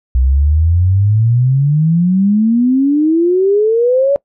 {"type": "exponential sweep", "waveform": "sine", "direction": "up", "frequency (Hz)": [61.7, 573], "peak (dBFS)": -8, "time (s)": [0.15, 4.16], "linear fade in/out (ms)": 0, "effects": ["noise-tail reverb RT60 0.1 s tail -23 dB re dry"]}